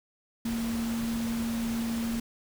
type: tone in noise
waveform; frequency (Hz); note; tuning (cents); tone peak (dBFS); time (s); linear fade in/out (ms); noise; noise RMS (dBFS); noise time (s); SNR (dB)
sine; 230.3; A#3; -21; -28; 0.45-2.2; 5; pink; -39; 0.45-2.2; +8
effects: none